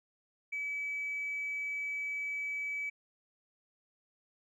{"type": "tone with tanh clipping", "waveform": "triangle", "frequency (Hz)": 2291, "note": "D7", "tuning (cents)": -44, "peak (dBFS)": -34, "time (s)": [0.52, 2.9], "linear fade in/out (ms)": 10, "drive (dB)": 4, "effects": []}